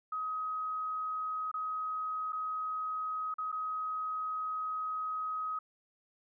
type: tone with dropouts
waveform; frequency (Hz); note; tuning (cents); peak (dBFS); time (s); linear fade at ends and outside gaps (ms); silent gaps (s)
sine; 1264; D#6; +27; -33; 0.12-5.59; 5; 1.515-1.54 / 2.323-2.329 / 3.341-3.383 / 3.518-3.525
effects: none